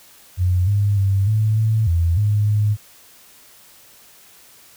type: tone with pitch steps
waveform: sine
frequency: 90.5 / 101.7 / 97.8 / 108.2 / 110.2 / 84.3 / 104.4 / 105.1 Hz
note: F#2 / G#2 / G2 / A2 / A2 / E2 / G#2 / G#2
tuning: -38 / -36 / -4 / -29 / +3 / +39 / +10 / +21 cents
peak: -14 dBFS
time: 0.37-2.77 s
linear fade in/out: 50 ms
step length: 300 ms
effects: white hiss -48 dBFS RMS until 4.76 s